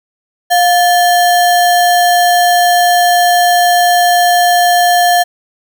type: tone with sample-and-hold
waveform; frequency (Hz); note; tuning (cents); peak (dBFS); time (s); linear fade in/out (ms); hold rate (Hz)
sine; 707; F5; +21; -6; 0.5-5.24; 20; 2450
effects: none